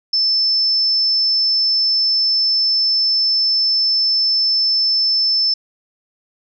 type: tone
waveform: sine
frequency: 5280 Hz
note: E8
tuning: 2 cents sharp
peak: -13 dBFS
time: 0.13-5.54 s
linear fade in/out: 5 ms
effects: none